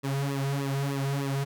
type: tone with flanger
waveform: sawtooth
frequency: 138.59 Hz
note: C#3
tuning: in tune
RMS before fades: -29 dBFS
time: 0.03-1.45 s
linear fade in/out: 20 ms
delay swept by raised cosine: 1.3 to 3.8 ms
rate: 3.3 Hz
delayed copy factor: -0.9
effects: none